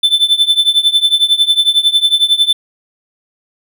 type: tone with tremolo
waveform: triangle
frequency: 3527 Hz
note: A7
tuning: 3 cents sharp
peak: -3 dBFS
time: 0.03-2.53 s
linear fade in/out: 5 ms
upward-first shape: triangle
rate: 11 Hz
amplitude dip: 95%
effects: none